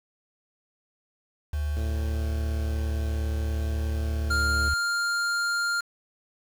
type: tone with vibrato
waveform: sine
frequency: 74 Hz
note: D2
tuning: 14 cents sharp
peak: -25 dBFS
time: 1.53-4.74 s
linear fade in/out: 5 ms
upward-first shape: triangle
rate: 0.55 Hz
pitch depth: 8 cents each way
type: click train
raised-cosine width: 2 ms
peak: -26 dBFS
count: 324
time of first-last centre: 1.77-4.68 s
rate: 111 Hz
type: tone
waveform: square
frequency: 1400 Hz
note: F6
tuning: 4 cents sharp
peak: -24 dBFS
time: 4.3-5.81 s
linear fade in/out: 10 ms
effects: low-pass 9000 Hz 12 dB/octave + 7-bit